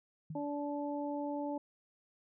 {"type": "tone with exponential decay", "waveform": "sine", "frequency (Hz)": 156.7, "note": "D#3", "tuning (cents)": 13, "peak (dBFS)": -37, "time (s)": [0.3, 0.5], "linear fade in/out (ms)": 5, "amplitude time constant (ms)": 43}
{"type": "harmonic tone", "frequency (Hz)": 289.6, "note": "D4", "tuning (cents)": -24, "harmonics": [1, 2, 3], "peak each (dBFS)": [-37, -40, -42], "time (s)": [0.35, 1.58], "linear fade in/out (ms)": 5}
{"effects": []}